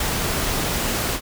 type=noise with ADSR envelope; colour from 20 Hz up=pink; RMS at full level=-21 dBFS; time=0-1.21 s; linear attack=5 ms; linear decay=5 ms; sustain=-2 dB; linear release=72 ms; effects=none